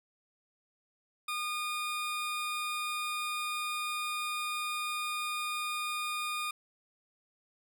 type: tone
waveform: 20% pulse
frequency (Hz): 1221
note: D#6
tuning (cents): -33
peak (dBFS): -28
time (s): 1.28-6.51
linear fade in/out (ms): 5
effects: none